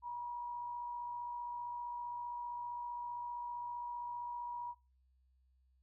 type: tone with amplitude modulation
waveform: sine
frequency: 962 Hz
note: B5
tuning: 46 cents flat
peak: -38 dBFS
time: 0.02-4.75 s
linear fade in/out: 50 ms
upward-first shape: sine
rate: 55.3 Hz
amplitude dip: 30%
effects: noise-tail reverb RT60 0.3 s tail -19 dB re dry + added 64 Hz sine -69 dBFS peak until 5.82 s